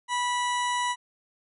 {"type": "harmonic tone", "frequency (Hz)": 980, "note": "B5", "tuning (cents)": -14, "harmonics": [1, 2, 3, 4, 6, 7, 8, 9, 10], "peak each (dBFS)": [-26, -32, -36, -38, -42, -43, -44, -45, -46], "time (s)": [0.08, 0.96], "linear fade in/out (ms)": 50, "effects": []}